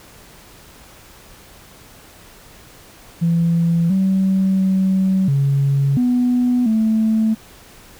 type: tone with pitch steps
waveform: sine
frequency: 168.3 / 191 / 189.9 / 138.9 / 247 / 220.2 Hz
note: E3 / G3 / F#3 / C#3 / B3 / A3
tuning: +36 / -45 / +45 / +4 / 0 / +2 cents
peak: -12 dBFS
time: 3.21-7.35 s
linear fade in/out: 20 ms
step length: 690 ms
effects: tanh soft clip ceiling -9 dBFS + pink hiss -44 dBFS RMS until 7.99 s